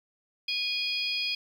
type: harmonic tone with a mistuned harmonic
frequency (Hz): 822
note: G#5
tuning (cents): -18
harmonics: 3 / 4 / 5 / 6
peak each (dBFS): -32 / -34 / -36 / -32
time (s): 0.48-1.35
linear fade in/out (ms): 5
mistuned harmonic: 5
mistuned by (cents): +85
effects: 9-bit